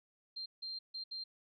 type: tone bursts at uneven times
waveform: sine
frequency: 4173 Hz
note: C8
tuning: 5 cents flat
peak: -40 dBFS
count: 4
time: 0.36-0.46 / 0.62-0.79 / 0.94-1.04 / 1.11-1.24 s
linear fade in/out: 10 ms
effects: none